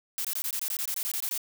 blue noise bursts, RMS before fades -31 dBFS, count 14, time 0.18-1.377 s, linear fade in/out 0 ms, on 66 ms, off 21 ms, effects none

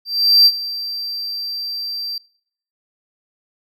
triangle tone with ADSR envelope, 4699 Hz, D8, in tune, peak -5 dBFS, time 0.05-2.18 s, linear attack 410 ms, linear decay 50 ms, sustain -17 dB, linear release 3 ms, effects noise-tail reverb RT60 0.6 s tail -24 dB re dry

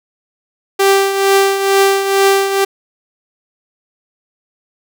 sawtooth tone with tremolo, 392 Hz, G4, in tune, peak -3 dBFS, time 0.79-2.65 s, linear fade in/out 10 ms, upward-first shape triangle, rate 2.2 Hz, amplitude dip 65%, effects none

